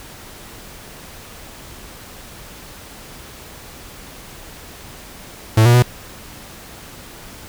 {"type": "tone with pitch steps", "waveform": "45% pulse", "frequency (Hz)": [110.5, 119.9, 122.9], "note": ["A2", "A#2", "B2"], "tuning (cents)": [8, 49, -8], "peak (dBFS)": -8, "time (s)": [5.57, 5.825], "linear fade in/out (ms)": 5, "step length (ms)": 85, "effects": ["pink hiss -38 dBFS RMS until 7.48 s"]}